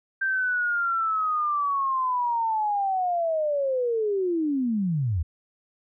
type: linear sweep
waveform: sine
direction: down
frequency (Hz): 1576 to 73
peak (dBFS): -22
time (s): 0.21-5.23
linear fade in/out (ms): 10
effects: none